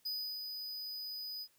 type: tone with ADSR envelope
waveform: square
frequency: 4978 Hz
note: D#8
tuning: in tune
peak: -36 dBFS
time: 0.05-1.48 s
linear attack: 11 ms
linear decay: 330 ms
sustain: -5 dB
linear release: 62 ms
effects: white hiss -71 dBFS RMS until 1.58 s